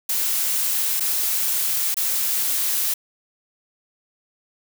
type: noise with dropouts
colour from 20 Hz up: blue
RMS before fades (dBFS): -22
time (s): 0.09-2.94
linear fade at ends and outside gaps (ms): 5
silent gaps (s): 0.998-1.005 / 1.944-1.968
effects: none